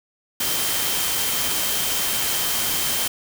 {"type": "tone in noise", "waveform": "sine", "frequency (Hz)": 3136, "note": "G7", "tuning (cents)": 0, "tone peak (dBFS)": -31, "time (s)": [0.4, 3.08], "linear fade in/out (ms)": 5, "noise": "white", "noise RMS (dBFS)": -23, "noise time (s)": [0.4, 3.08], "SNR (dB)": -11, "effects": []}